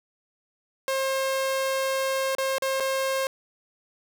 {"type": "tone with dropouts", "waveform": "sawtooth", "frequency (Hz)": 534, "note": "C5", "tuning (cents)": 35, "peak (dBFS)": -20, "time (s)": [0.88, 3.27], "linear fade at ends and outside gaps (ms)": 1, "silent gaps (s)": [[2.351, 2.383], [2.583, 2.622], [2.8, 2.804]], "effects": []}